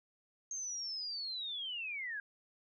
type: linear sweep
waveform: sine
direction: down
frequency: 6440 to 1588 Hz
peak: -38 dBFS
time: 0.51-2.2 s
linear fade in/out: 2 ms
effects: none